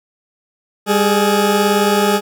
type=tone pair together; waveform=20% pulse; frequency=201 / 420.6 Hz; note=G3 / G#4; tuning=+44 / +22 cents; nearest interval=octave + minor second; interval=1278 cents; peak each=-10 dBFS; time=0.86-2.21 s; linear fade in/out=50 ms; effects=none